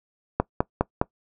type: click train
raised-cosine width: 1 ms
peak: -5 dBFS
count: 4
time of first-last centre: 0.4-1.015 s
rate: 4.88 Hz
effects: noise-tail reverb RT60 0.1 s tail -22 dB re dry